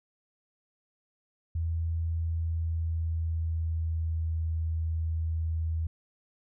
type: tone with pitch glide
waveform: sine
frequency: 82.41 to 80.99 Hz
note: E2 to E2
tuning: 0 to -30 cents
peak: -27 dBFS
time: 1.55-5.87 s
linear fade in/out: 5 ms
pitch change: -30 cents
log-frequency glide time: 2.12-4.34 s
effects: none